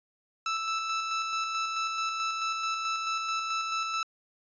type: tone with tremolo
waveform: sawtooth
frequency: 1318.5 Hz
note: E6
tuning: in tune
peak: -24 dBFS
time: 0.46-4.03 s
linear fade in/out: 2 ms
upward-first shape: square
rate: 4.6 Hz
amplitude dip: 30%
effects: resampled to 16000 Hz